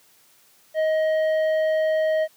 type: tone with tanh clipping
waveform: sine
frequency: 629 Hz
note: D#5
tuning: 19 cents sharp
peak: -20 dBFS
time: 0.74-2.28 s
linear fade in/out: 50 ms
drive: 8 dB
effects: white hiss -57 dBFS RMS until 2.36 s + high-pass 100 Hz 12 dB/octave